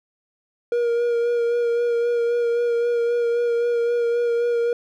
triangle tone with vibrato, 473.2 Hz, A#4, 26 cents sharp, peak -16 dBFS, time 0.72-4.73 s, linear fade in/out 2 ms, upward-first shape sine, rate 3.8 Hz, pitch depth 20 cents each way, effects none

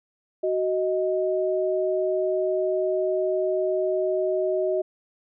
sine tone pair together, 373.8 / 625.6 Hz, F#4 / D#5, +18 / +9 cents, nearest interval major sixth, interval 891 cents, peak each -24 dBFS, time 0.43-4.82 s, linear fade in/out 10 ms, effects none

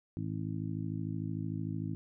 harmonic tone, 53.3 Hz, G#1, 46 cents sharp, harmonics 2 / 3 / 4 / 5 / 6, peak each -38 / -38 / -45 / -41 / -44 dBFS, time 0.17-1.95 s, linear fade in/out 0 ms, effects none

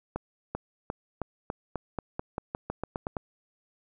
accelerating click train, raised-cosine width 1 ms, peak -17 dBFS, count 15, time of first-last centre 0.16-3.168 s, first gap 390 ms, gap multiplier 0.9, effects none

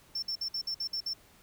triangle tone bursts, 5390 Hz, E8, 38 cents sharp, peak -30 dBFS, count 8, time 0.15-1.135 s, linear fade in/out 5 ms, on 75 ms, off 55 ms, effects pink hiss -60 dBFS RMS until 1.42 s

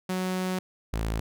sawtooth tone pair in turn, 185 / 55 Hz, F#3 / A1, 0 / 0 cents, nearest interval octave + major sixth, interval 2100 cents, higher first, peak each -23 dBFS, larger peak neither, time 0.09-0.59 / 0.93-1.2 s, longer first, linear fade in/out 5 ms, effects none

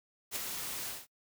white noise with ADSR envelope, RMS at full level -34 dBFS, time 0.31-1.07 s, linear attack 50 ms, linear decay 9 ms, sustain -5 dB, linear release 190 ms, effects noise-tail reverb RT60 0.1 s tail -26 dB re dry

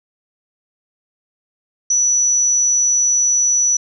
sine tone, 5920 Hz, F#8, in tune, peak -12 dBFS, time 1.9-3.77 s, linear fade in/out 5 ms, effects none

